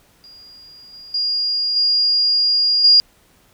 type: tone with level steps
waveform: sine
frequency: 4837 Hz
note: D#8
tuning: 50 cents flat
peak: -40 / -36 / -17 / -13 / -7 dBFS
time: 0.24-3 s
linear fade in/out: 0 ms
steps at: 0.93 / 1.14 / 1.76 / 2.84 s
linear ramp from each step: 5 ms
effects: pink hiss -55 dBFS RMS until 3.53 s